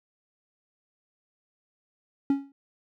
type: tone with exponential decay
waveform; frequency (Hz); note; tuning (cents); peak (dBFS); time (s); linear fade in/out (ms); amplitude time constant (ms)
triangle; 277.2; C#4; 0; -15; 2.3-2.52; 2; 46
effects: none